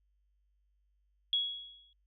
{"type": "tone with exponential decay", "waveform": "sine", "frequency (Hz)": 3338, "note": "G#7", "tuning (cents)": 8, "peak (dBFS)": -25, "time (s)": [1.33, 1.93], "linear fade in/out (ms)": 1, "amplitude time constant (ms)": 130, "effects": ["added 50 Hz sine -70 dBFS peak until 2.06 s"]}